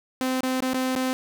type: tone with dropouts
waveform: sawtooth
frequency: 258.4 Hz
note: C4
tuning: 21 cents flat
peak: -19 dBFS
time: 0.21-1.13 s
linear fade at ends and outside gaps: 0 ms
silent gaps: 0.406-0.433 / 0.605-0.623 / 0.734-0.743 / 0.953-0.962 s
effects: none